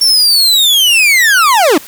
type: linear sweep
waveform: 40% pulse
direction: down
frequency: 5500 to 261.6 Hz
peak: -5 dBFS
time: 0.01-1.78 s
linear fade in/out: 5 ms
effects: white hiss -33 dBFS RMS until 1.87 s